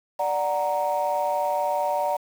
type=chord; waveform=sine; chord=D augmented; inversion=none; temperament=equal; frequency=587.3 / 740 / 932.3 Hz; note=D5 / F#5 / A#5; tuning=0 / 0 / 0 cents; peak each=-25 / -26 / -25 dBFS; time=0.19-2.17 s; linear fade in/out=10 ms; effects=tanh soft clip ceiling -15 dBFS + 7-bit